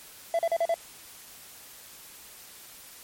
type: tone bursts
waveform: triangle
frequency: 670 Hz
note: E5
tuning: 28 cents sharp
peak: -20 dBFS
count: 5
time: 0.34-0.742 s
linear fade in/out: 2 ms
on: 50 ms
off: 38 ms
effects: white hiss -48 dBFS RMS until 3.03 s + MP3 64 kbps